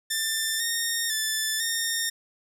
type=tone with pitch steps; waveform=10% pulse; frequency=1782 / 1843 / 1754 / 1833 Hz; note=A6 / A#6 / A6 / A#6; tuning=+22 / -20 / -6 / -30 cents; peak=-16 dBFS; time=0.1-2.1 s; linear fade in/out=10 ms; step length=500 ms; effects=none